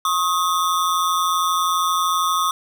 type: ring-modulated tone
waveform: square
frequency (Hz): 1175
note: D6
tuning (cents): +1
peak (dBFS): -15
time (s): 0.05-2.51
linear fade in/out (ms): 2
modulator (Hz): 86.3
effects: none